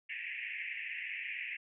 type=band-pass noise; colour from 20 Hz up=white; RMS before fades=-41 dBFS; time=0.09-1.57 s; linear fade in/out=10 ms; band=1800 to 2700 Hz; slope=96 dB/octave; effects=none